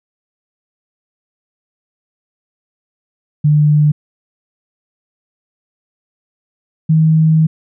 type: tone pair in turn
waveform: sine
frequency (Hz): 149.6 / 158.5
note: D3 / D#3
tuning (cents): +32 / +32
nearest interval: minor second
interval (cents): 100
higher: second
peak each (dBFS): -7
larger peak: neither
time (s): 3.44-3.92 / 6.89-7.47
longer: second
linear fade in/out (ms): 10
effects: none